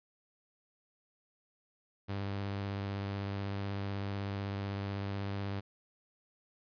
sawtooth tone with vibrato, 99.4 Hz, G2, 25 cents sharp, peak -31 dBFS, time 2.08-5.61 s, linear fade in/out 20 ms, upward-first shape square, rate 16 Hz, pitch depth 14 cents each way, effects resampled to 11025 Hz

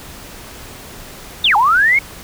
sine linear two-way sweep, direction down then up, 3786 to 787 to 2230 Hz, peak -9 dBFS, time 1.44-1.99 s, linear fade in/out 5 ms, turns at 1.56 s, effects pink hiss -35 dBFS RMS until 2.23 s

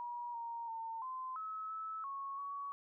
sine tone with pitch steps, 959 / 932 / 905 / 1033 / 1290 / 1304 / 1102 / 1124 Hz, A#5 / A#5 / A5 / C6 / E6 / E6 / C#6 / C#6, +49 / -1 / +48 / -22 / -38 / -19 / -11 / +24 cents, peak -40 dBFS, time 0-2.72 s, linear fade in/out 0 ms, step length 340 ms, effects none

